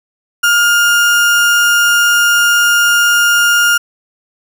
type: tone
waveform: 35% pulse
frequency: 1414 Hz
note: F6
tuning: 21 cents sharp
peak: -6 dBFS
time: 0.43-3.78 s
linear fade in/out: 10 ms
effects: none